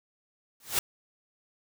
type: noise with exponential growth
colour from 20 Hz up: white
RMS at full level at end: -22 dBFS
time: 0.6-0.79 s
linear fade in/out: 2 ms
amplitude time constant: 40 ms
effects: none